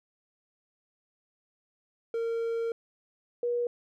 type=tone pair in turn; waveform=triangle / sine; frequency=460 / 480.8 Hz; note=A#4 / B4; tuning=-23 / -46 cents; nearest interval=minor second; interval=77 cents; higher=second; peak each=-26 dBFS; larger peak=neither; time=2.14-2.72 / 3.43-3.67 s; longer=first; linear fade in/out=2 ms; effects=none